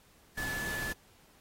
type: tone in noise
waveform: sine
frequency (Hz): 1729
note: A6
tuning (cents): -31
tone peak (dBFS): -35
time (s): 0.37-0.93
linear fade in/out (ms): 10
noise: pink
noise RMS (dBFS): -40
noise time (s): 0.37-0.93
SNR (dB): +2
effects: pink hiss -63 dBFS RMS until 1.4 s + AAC 48 kbps